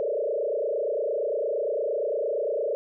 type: tone with frequency modulation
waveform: sine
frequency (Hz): 516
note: C5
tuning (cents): -24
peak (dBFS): -24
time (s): 0-2.75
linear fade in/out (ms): 0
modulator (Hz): 28.7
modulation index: 3.2
effects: none